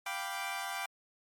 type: chord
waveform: 20% pulse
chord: G dominant seventh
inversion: third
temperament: equal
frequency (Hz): 698.5 / 784 / 987.8 / 1174.7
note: F5 / G5 / B5 / D6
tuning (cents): 0 / 0 / 0 / 0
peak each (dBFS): -38 / -34 / -38 / -37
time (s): 0.06-0.86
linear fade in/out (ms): 5
effects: MP3 64 kbps